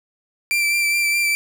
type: tone with vibrato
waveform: 40% pulse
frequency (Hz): 2349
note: D7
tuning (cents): 0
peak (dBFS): -16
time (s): 0.51-1.35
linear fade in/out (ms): 0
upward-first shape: sine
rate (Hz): 4.8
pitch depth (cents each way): 19
effects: none